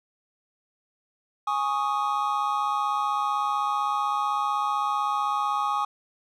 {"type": "chord", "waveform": "triangle", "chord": "Ab suspended fourth", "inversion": "none", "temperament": "equal", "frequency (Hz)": [830.6, 1108.7, 1244.5], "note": ["Ab5", "Db6", "Eb6"], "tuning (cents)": [0, 0, 0], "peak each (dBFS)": -26, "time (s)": [1.47, 5.85], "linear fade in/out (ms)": 5, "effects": []}